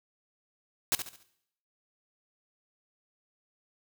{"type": "noise with echo", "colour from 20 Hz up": "white", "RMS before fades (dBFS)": -26, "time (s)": [0.92, 0.95], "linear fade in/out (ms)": 0, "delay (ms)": 70, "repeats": 4, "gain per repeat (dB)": -9, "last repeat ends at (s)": 1.23, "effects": ["noise-tail reverb RT60 0.7 s tail -17 dB re dry"]}